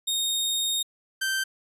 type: tone pair in turn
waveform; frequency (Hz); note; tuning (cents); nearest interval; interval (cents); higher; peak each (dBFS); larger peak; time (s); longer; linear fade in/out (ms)
sawtooth; 3706 / 1558.2; A#7 / G6; -11 / -11; octave + minor third; 1500; first; -21; neither; 0.07-0.83 / 1.21-1.44; first; 10
effects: resampled to 32000 Hz